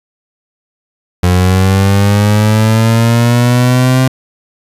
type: linear sweep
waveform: 30% pulse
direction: up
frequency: 88.8 to 130.81 Hz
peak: -4 dBFS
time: 1.23-4.08 s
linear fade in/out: 5 ms
effects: resampled to 32000 Hz